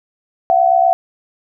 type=tone pair together; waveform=sine; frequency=682.9 / 751 Hz; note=F5 / F#5; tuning=-39 / +26 cents; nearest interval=major second; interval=165 cents; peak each=-12 dBFS; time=0.5-0.93 s; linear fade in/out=0 ms; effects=none